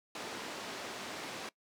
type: band-pass noise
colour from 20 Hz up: pink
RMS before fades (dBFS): -43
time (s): 0.15-1.49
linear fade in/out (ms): 2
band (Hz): 280 to 5900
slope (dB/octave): 12
effects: noise-tail reverb RT60 0.1 s tail -21 dB re dry